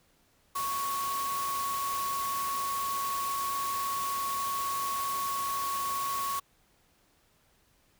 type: tone in noise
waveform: sine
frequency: 1108.7 Hz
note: C#6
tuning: in tune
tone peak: -30 dBFS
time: 0.55-6.4 s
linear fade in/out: 10 ms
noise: white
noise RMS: -38 dBFS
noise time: 0.55-6.4 s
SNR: +5 dB
effects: pink hiss -67 dBFS RMS until 7.99 s